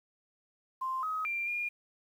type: tone with pitch steps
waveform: sine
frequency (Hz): 1046 / 1267 / 2374 / 2418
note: C6 / D#6 / D7 / D7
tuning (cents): -1 / +31 / +18 / +50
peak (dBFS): -31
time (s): 0.81-1.69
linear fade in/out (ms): 10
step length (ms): 220
effects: 10-bit